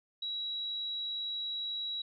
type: tone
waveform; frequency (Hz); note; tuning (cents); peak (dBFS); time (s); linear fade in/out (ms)
sine; 3883; B7; -30; -34; 0.22-2.02; 5
effects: none